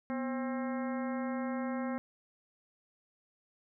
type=harmonic tone with a mistuned harmonic; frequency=266.3 Hz; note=C4; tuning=31 cents sharp; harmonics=1 / 2 / 3 / 4 / 5 / 6 / 7 / 8; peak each=-34 / -40 / -44 / -46 / -48 / -50 / -51 / -52 dBFS; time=0.1-1.98 s; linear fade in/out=0 ms; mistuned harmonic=1; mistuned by=-130 cents; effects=none